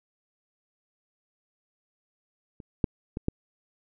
clicks, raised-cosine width 3 ms, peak -30 / -9 / -19 / -12 dBFS, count 4, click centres 2.602 / 2.842 / 3.171 / 3.284 s, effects none

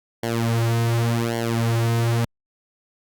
sawtooth tone with flanger, 116.1 Hz, A#2, 7 cents flat, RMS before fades -21 dBFS, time 0.23-2.25 s, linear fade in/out 5 ms, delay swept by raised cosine 0.79 to 5.09 ms, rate 0.88 Hz, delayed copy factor -1, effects Opus 48 kbps

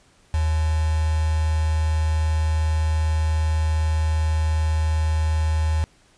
sine tone with quantisation, 78.7 Hz, D#2, 20 cents sharp, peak -18 dBFS, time 0.34-5.84 s, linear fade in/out 0 ms, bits 5, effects pink hiss -57 dBFS RMS until 6.17 s + resampled to 22050 Hz

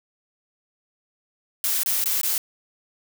blue noise with dropouts, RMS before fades -23 dBFS, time 1.64-2.38 s, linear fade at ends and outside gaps 1 ms, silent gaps 1.833-1.86 / 2.041-2.058 / 2.214-2.232 s, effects none

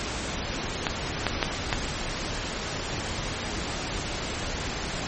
clicks, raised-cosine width 0.3 ms, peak -6 dBFS, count 4, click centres 0.868 / 1.267 / 1.428 / 1.728 s, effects pink hiss -31 dBFS RMS until 5.07 s + MP3 32 kbps

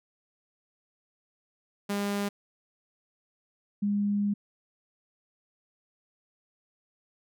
sawtooth / sine tone pair in turn, 202.2 / 204 Hz, G#3 / G#3, -46 / -31 cents, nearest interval unison, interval 15 cents, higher second, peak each -24 dBFS, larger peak neither, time 1.89-2.29 / 3.82-4.34 s, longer second, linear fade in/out 10 ms, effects none

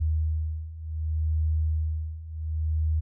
sine beating tone pair, 78.1 / 78.77 Hz, D#2 / D#2, +7 / +22 cents, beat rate 0.67 Hz, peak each -29 / -26 dBFS, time 0-3.01 s, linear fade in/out 20 ms, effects none

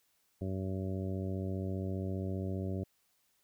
harmonic tone, 95 Hz, F#2, 46 cents sharp, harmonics 1 / 2 / 3 / 4 / 5 / 6 / 7, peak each -36 / -39 / -43 / -43 / -50 / -47 / -51 dBFS, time 0.41-2.84 s, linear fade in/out 5 ms, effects white hiss -74 dBFS RMS until 3.43 s

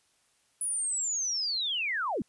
sine linear sweep, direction down, 10000 to 164.81 Hz, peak -28 dBFS, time 0.61-2.22 s, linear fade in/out 2 ms, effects white hiss -69 dBFS RMS until 2.28 s + resampled to 24000 Hz

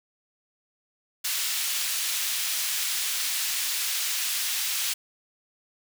pink high-pass noise, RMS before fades -28 dBFS, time 1.24-4.94 s, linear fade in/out 10 ms, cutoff 2800 Hz, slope 12 dB/octave, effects none

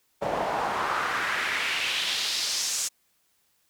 pink noise with band-pass filter sweep, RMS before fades -28 dBFS, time 0.21-2.89 s, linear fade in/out 20 ms, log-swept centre 610 to 7200 Hz, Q 2.1, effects white hiss -69 dBFS RMS until 3.69 s

